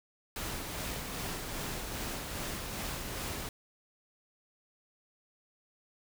pink noise with tremolo, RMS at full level -37 dBFS, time 0.36-3.49 s, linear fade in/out 2 ms, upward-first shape sine, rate 2.5 Hz, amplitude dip 30%, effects none

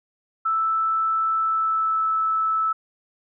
sine tone with pitch glide, 1318.5 to 1309.4 Hz, E6 to E6, 0 to -12 cents, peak -19 dBFS, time 0.45-2.73 s, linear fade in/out 10 ms, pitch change -12 cents, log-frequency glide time 1.37-2.09 s, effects none

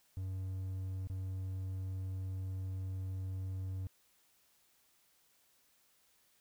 triangle tone with dropouts, 94.2 Hz, F#2, 32 cents sharp, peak -35 dBFS, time 0.17-3.87 s, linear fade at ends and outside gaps 0 ms, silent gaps 1.072-1.099 s, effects white hiss -71 dBFS RMS until 6.4 s

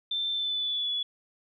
sine tone with pitch glide, 3555 to 3412 Hz, A7 to G#7, +17 to +46 cents, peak -27 dBFS, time 0.11-1.03 s, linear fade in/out 5 ms, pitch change -71 cents, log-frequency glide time 0.32-0.91 s, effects none

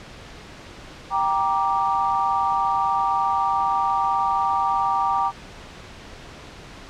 sine chord, G minor, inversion none, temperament just, 784 / 940.8 / 1176 Hz, G5 / Bb5 / D6, 0 / +16 / +2 cents, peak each -23 dBFS, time 1.1-5.32 s, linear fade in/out 50 ms, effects pink hiss -41 dBFS RMS until 6.89 s + low-pass 5000 Hz 12 dB/octave

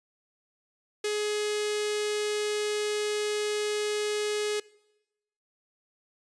sawtooth tone with notch filter, 420 Hz, G#4, 19 cents sharp, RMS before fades -29 dBFS, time 1.04-4.6 s, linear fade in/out 5 ms, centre 950 Hz, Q 0.69, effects noise-tail reverb RT60 0.9 s tail -22 dB re dry + resampled to 22050 Hz

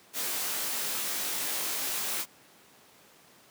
white noise with comb filter, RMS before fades -32 dBFS, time 0.13-2.26 s, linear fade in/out 50 ms, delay 19 ms, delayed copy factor +0.8, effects pink hiss -57 dBFS RMS until 3.5 s + high-pass 200 Hz 12 dB/octave

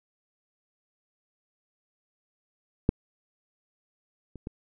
clicks, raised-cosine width 3 ms, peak -7 / -29 / -22 dBFS, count 3, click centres 2.891 / 4.357 / 4.471 s, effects none

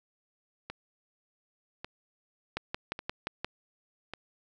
two click trains, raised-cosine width 0.3 ms, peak -16 / -22 dBFS, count 6 / 4, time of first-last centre 2.57-3.446 / 0.7-4.136 s, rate 5.71 / 0.873 Hz, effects none

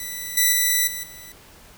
5% pulse tone with level steps, 1975.5 Hz, B6, in tune, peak -19 / -5 / -7 / -18 / -29 dBFS, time 0-1.32 s, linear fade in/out 2 ms, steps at 0.37 / 0.52 / 0.87 / 1.03 s, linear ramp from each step 5 ms, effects pink hiss -48 dBFS RMS until 1.77 s

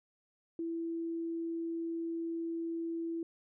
sine tone, 332.2 Hz, E4, 13 cents sharp, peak -34 dBFS, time 0.59-3.23 s, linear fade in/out 2 ms, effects none

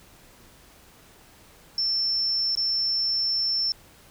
sine tone with dropouts, 5370 Hz, E8, 31 cents sharp, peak -22 dBFS, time 1.78-3.72 s, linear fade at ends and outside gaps 1 ms, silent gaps 2.552-2.573 s, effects pink hiss -53 dBFS RMS until 4.1 s

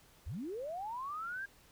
sine linear sweep, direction up, 52.6 to 1633 Hz, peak -38 dBFS, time 0.26-1.46 s, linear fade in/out 10 ms, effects pink hiss -63 dBFS RMS until 1.71 s

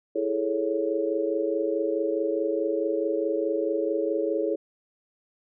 sine chord, A major seventh, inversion second, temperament equal, 329.6 / 415.3 / 440 / 554.4 Hz, E4 / G#4 / A4 / C#5, 0 / 0 / 0 / 0 cents, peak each -29 dBFS, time 0.15-4.56 s, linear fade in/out 10 ms, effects none

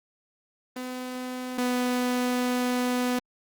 sawtooth tone pair in turn, 252.9 / 248.4 Hz, B3 / B3, +41 / +10 cents, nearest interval unison, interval 31 cents, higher first, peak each -28 / -20 dBFS, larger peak second, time 0.76-1.58 / 1.58-3.19 s, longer second, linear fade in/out 5 ms, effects Opus 24 kbps

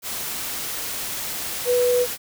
sine tone in noise, 491.6 Hz, B4, 8 cents flat, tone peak -16 dBFS, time 1.65-2.07 s, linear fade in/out 50 ms, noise white, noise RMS -29 dBFS, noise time 0.02-2.18 s, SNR +10 dB, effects none

